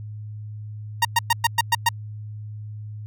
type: tone bursts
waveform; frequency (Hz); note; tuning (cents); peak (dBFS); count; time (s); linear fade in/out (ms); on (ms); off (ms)
sawtooth; 932.3; A#5; 0; -11; 7; 1.02-1.89; 5; 30; 110
effects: added 106 Hz sine -32 dBFS peak until 3.06 s